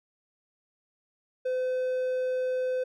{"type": "tone", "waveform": "triangle", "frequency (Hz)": 510, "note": "C5", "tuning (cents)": -44, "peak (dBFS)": -24, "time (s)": [1.45, 2.84], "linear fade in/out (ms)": 10, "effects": []}